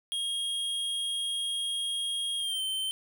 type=tone with pitch glide; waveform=square; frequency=3260 to 3102 Hz; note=G#7 to G7; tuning=-33 to -19 cents; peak=-30 dBFS; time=0.12-2.91 s; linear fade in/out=0 ms; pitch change=-86 cents; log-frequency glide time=2.38-2.61 s; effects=none